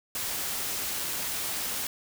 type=noise; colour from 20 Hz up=white; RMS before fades=-32 dBFS; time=0.15-1.87 s; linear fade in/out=2 ms; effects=none